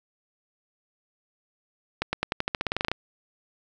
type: accelerating click train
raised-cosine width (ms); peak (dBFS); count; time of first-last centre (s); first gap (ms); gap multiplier
0.3; -9; 15; 2.02-2.916; 110; 0.91
effects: none